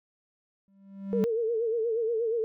triangle tone with exponential growth, 196 Hz, G3, in tune, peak -20 dBFS, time 0.68-1.24 s, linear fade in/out 0 ms, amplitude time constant 120 ms
sine tone with vibrato, 455.9 Hz, A#4, 39 cents flat, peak -25 dBFS, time 1.13-2.44 s, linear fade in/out 0 ms, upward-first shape sine, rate 8.4 Hz, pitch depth 79 cents each way
effects none

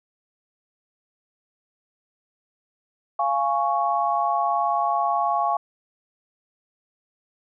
sine chord, Db major, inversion first, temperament just, 693 / 831.5 / 1108.7 Hz, F5 / Ab5 / Db6, -14 / +2 / 0 cents, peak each -24 dBFS, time 3.19-5.57 s, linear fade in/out 5 ms, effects none

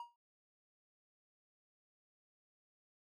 triangle tone with exponential decay, 950 Hz, A#5, 33 cents sharp, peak -39 dBFS, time 0-0.16 s, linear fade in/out 2 ms, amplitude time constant 33 ms, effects none

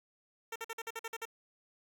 10% pulse tone bursts, 453.8 Hz, A#4, 47 cents flat, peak -30 dBFS, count 9, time 0.52-1.254 s, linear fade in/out 5 ms, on 38 ms, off 49 ms, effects none

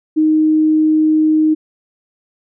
sine tone, 311.1 Hz, D#4, in tune, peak -9 dBFS, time 0.16-1.55 s, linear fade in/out 20 ms, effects none

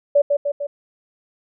sine tone with echo, 574 Hz, D5, 40 cents flat, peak -10 dBFS, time 0.15-0.22 s, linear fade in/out 10 ms, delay 150 ms, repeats 3, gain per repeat -4 dB, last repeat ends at 0.67 s, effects none

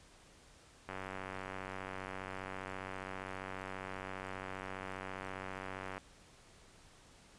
click train, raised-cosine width 0.5 ms, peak -27 dBFS, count 484, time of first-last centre 0.89-5.98 s, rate 94.9 Hz, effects pink hiss -61 dBFS RMS until 7.38 s + resampled to 22050 Hz

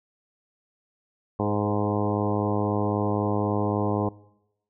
harmonic tone with a mistuned harmonic, 103.83 Hz, G#2, in tune, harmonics 1 / 2 / 3 / 4 / 5 / 6 / 7 / 8 / 9 / 10, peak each -29 / -29 / -30 / -30 / -32 / -35 / -34 / -35 / -36 / -36 dBFS, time 1.39-4.09 s, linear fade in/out 5 ms, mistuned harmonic 5, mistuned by -17 cents, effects noise-tail reverb RT60 0.9 s tail -22 dB re dry

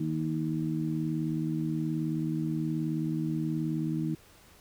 harmonic tone, 78.8 Hz, D#2, 23 cents sharp, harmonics 2 / 3 / 4, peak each -31 / -35 / -32 dBFS, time 0-4.15 s, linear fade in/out 5 ms, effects pink hiss -57 dBFS RMS until 4.6 s

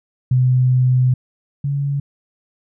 sine tone pair in turn, 127.2 / 141.02 Hz, C3 / C#3, -48 / +30 cents, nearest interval major second, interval 178 cents, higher second, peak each -11 / -17 dBFS, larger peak first, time 0.31-1.14 / 1.64-2 s, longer first, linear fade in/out 5 ms, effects none

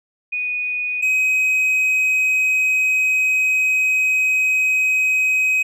sine / triangle tone pair in turn, 2476 / 2527 Hz, D#7 / D#7, -9 / +26 cents, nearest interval unison, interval 35 cents, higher second, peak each -20 / -13 dBFS, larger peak second, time 0.32-1.02 / 1.02-5.63 s, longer second, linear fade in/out 10 ms, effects resampled to 32000 Hz

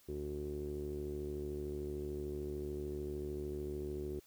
sawtooth tone with low-pass filter, 73.42 Hz, D2, in tune, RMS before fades -41 dBFS, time 0.08-4.2 s, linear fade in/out 10 ms, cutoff 380 Hz, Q 9.2, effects white hiss -66 dBFS RMS until 4.26 s

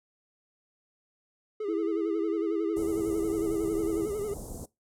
triangle tone with vibrato, 415.3 Hz, G#4, in tune, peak -28 dBFS, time 1.6-4.34 s, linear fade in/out 5 ms, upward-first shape sine, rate 11 Hz, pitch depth 85 cents each way
sine tone, 329.6 Hz, E4, in tune, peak -28 dBFS, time 1.68-4.06 s, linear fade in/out 10 ms
pink band-stop noise, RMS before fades -40 dBFS, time 2.76-4.66 s, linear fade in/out 10 ms, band 730 to 7200 Hz, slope 24 dB/octave
effects noise-tail reverb RT60 0.2 s tail -21 dB re dry + low-pass 11000 Hz 12 dB/octave

